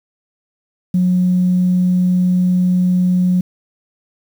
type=tone; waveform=sine; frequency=181.2 Hz; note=F#3; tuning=36 cents flat; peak=-10 dBFS; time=0.94-3.41 s; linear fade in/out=5 ms; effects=tanh soft clip ceiling -6 dBFS + 7-bit